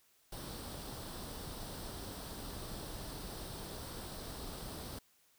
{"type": "noise with comb filter", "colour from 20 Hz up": "pink", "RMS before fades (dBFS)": -45, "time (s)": [0.32, 4.99], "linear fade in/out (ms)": 5, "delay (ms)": 0.22, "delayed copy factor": 0.55, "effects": ["white hiss -70 dBFS RMS until 5.38 s"]}